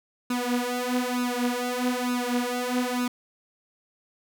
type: tone with flanger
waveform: sawtooth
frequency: 246.9 Hz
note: B3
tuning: in tune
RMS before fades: -27 dBFS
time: 0.3-3.08 s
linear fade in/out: 5 ms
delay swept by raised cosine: 0.76 to 6.66 ms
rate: 1.1 Hz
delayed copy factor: +0.85
effects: none